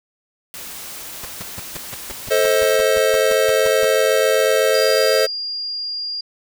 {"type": "noise", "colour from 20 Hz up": "white", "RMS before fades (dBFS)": -33, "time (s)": [0.54, 2.76], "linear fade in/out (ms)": 0}
{"type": "noise bursts", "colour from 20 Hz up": "pink", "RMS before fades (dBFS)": -30, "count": 16, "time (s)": [1.23, 3.848], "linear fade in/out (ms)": 5, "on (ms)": 23, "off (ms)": 150}
{"type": "chord", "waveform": "square", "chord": "A diminished", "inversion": "none", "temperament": "just", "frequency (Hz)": [440, 528, 633.6], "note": ["A4", "C5", "Eb5"], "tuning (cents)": [0, 16, 31], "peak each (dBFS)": [-19, -18, -20], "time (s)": [2.3, 5.27], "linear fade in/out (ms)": 20}
{"type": "tone", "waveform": "sine", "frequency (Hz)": 4813, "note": "D8", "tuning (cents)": 42, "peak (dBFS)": -23, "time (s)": [4.74, 6.21], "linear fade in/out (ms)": 5}
{"effects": []}